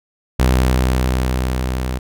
sawtooth tone with level ramp, 63.5 Hz, B1, 49 cents sharp, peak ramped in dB -7 to -16 dBFS, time 0.39-1.99 s, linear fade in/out 10 ms, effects none

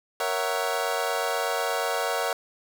25% pulse chord, F# dominant seventh, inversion first, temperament equal with one note detuned, 466.2 / 554.4 / 659.3 / 747.7 Hz, A#4 / C#5 / E5 / F#5, 0 / 0 / 0 / +18 cents, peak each -27 dBFS, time 0.2-2.33 s, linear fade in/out 2 ms, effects none

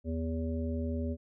harmonic tone, 81.3 Hz, E2, 23 cents flat, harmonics 1 / 3 / 5 / 7, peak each -33 / -35 / -42 / -42 dBFS, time 0.04-1.17 s, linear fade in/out 50 ms, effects none

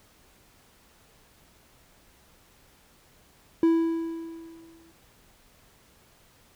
triangle tone with exponential decay, 329.6 Hz, E4, in tune, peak -14 dBFS, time 3.63-4.92 s, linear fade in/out 2 ms, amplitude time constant 280 ms, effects pink hiss -59 dBFS RMS until 6.55 s

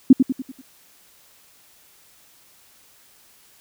sine tone with echo, 261.6 Hz, C4, in tune, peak -4 dBFS, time 0.1-0.13 s, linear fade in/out 5 ms, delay 97 ms, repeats 5, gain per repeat -7 dB, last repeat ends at 0.615 s, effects white hiss -54 dBFS RMS until 3.6 s

